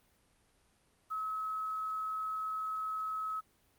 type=tone with quantisation; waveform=sine; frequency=1285 Hz; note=E6; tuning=45 cents flat; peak=-34 dBFS; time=1.1-3.41 s; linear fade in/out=20 ms; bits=10; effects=pink hiss -70 dBFS RMS until 3.78 s + Opus 32 kbps